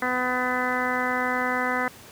harmonic tone, 251.3 Hz, B3, 30 cents sharp, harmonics 1 / 2 / 3 / 4 / 5 / 6 / 7 / 8, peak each -31 / -31 / -31 / -31 / -31 / -31 / -31 / -31 dBFS, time 0.02-1.88 s, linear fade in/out 2 ms, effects pink hiss -46 dBFS RMS until 2.11 s + high-pass 80 Hz 12 dB/octave

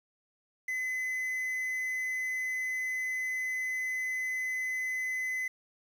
triangle tone with quantisation, 2027 Hz, B6, 45 cents sharp, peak -29 dBFS, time 0.68-5.48 s, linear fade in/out 5 ms, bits 9, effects none

